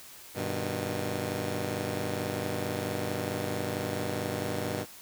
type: chord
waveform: 10% pulse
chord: G augmented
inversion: none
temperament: just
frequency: 98 / 122.5 / 153.12 Hz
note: G2 / B2 / D#3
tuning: 0 / -14 / -27 cents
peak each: -26 / -28 / -29 dBFS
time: 0.34-4.86 s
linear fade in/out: 50 ms
effects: white hiss -49 dBFS RMS until 5.01 s